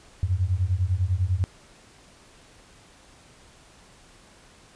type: beating tone pair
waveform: sine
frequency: 87 / 97 Hz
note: F2 / G2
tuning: -6 / -18 cents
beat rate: 10 Hz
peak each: -24 dBFS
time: 0.23-1.44 s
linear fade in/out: 0 ms
effects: pink hiss -53 dBFS RMS until 4.75 s + resampled to 22050 Hz